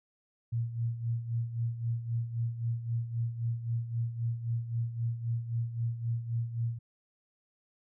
sine tone with tremolo, 116.54 Hz, A#2, in tune, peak -27 dBFS, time 0.52-6.79 s, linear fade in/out 10 ms, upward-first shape sine, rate 3.8 Hz, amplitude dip 70%, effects none

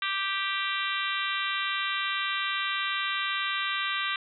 harmonic tone with a mistuned harmonic, 392 Hz, G4, in tune, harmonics 3 / 4 / 5 / 6 / 7 / 8 / 9 / 10, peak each -33 / -34 / -35 / -36 / -36 / -37 / -38 / -38 dBFS, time 0.02-4.16 s, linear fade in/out 2 ms, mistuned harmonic 10, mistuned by -31 cents, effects none

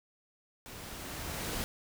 pink noise with level ramp, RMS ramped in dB -47 to -35 dBFS, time 0.66-1.64 s, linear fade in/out 0 ms, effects none

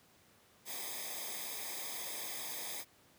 white noise with comb filter, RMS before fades -42 dBFS, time 0.65-2.85 s, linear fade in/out 50 ms, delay 0.7 ms, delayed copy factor -0.85, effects pink hiss -65 dBFS RMS until 3.18 s + high-pass 100 Hz 12 dB/octave

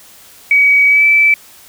sine tone with pitch glide, 2267 to 2316 Hz, C#7 to D7, +38 to -25 cents, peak -6 dBFS, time 0.51-1.34 s, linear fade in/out 2 ms, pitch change +37 cents, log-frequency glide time 0.88-1.05 s, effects white hiss -41 dBFS RMS until 1.68 s

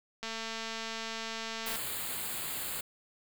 click train, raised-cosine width 0.2 ms, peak -21 dBFS, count 345, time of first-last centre 0.23-1.759 s, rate 225 Hz
white band-stop noise, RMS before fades -37 dBFS, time 1.66-2.81 s, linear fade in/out 5 ms, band 4700 to 6900 Hz, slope 96 dB/octave
effects none

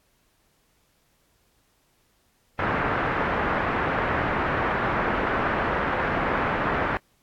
white low-pass noise, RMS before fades -25 dBFS, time 2.59-6.97 s, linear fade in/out 0 ms, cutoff 1700 Hz, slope 24 dB/octave, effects pink hiss -66 dBFS RMS until 7.22 s + AAC 64 kbps

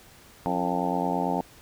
harmonic tone with a mistuned harmonic, 89.1 Hz, F2, 35 cents sharp, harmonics 2 / 3 / 4 / 5 / 6 / 7 / 8 / 9 / 10, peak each -31 / -31 / -36 / -35 / -35 / -36 / -32 / -31 / -32 dBFS, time 0.46-1.41 s, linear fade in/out 0 ms, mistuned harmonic 4, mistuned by -81 cents, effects pink hiss -52 dBFS RMS until 1.61 s

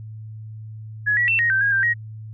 sine tone with pitch steps, 1685 / 1932 / 2688 / 1874 / 1556 / 1635 / 1577 / 1889 Hz, G#6 / B6 / E7 / A#6 / G6 / G#6 / G6 / A#6, +25 / -39 / +33 / +9 / -13 / -28 / +10 / +22 cents, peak -16 dBFS, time 1.06-1.94 s, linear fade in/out 20 ms, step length 110 ms, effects added 109 Hz sine -33 dBFS peak until 2.33 s

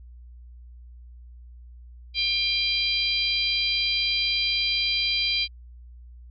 harmonic tone, 796 Hz, G5, 26 cents sharp, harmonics 3 / 4 / 5 / 6, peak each -27 / -27 / -27 / -27 dBFS, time 2.14-5.48 s, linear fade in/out 50 ms, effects added 60 Hz sine -42 dBFS peak until 6.3 s + MP3 32 kbps

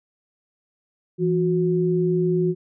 sine tone pair together, 167.3 / 364.5 Hz, E3 / F#4, +26 / -26 cents, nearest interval octave + minor second, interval 1348 cents, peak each -21 / -20 dBFS, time 1.18-2.55 s, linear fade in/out 50 ms, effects none

